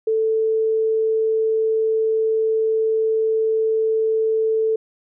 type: tone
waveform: sine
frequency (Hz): 441.8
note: A4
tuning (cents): +7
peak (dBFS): -16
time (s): 0.07-4.76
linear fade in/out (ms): 5
effects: none